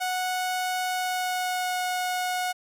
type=tone with pitch glide; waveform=sawtooth; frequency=736 to 729.7 Hz; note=F#5 to F#5; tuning=-9 to -24 cents; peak=-22 dBFS; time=0-2.53 s; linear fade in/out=20 ms; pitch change=-15 cents; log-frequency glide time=0.91-1.79 s; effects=none